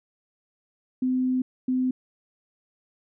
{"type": "tone bursts at uneven times", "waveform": "sine", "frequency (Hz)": 255.8, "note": "C4", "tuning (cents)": -39, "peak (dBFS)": -21, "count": 2, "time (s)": [[1.02, 1.42], [1.68, 1.91]], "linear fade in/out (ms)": 5, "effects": []}